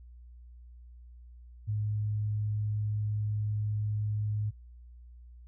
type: tone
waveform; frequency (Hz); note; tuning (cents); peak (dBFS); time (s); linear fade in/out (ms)
sine; 105.6; G#2; +29; -29; 1.67-4.51; 20
effects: noise-tail reverb RT60 0.1 s tail -18 dB re dry + added 60 Hz sine -48 dBFS peak until 5.47 s